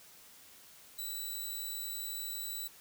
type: tone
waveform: 5% pulse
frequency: 3951 Hz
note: B7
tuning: in tune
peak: -30 dBFS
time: 0.98-2.68 s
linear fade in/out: 10 ms
effects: white hiss -57 dBFS RMS until 2.8 s